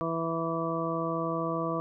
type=harmonic tone; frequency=164.81 Hz; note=E3; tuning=in tune; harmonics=1 / 2 / 3 / 4 / 6 / 7; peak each=-35 / -34 / -35 / -35 / -39 / -34 dBFS; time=0.01-1.8 s; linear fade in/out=0 ms; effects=none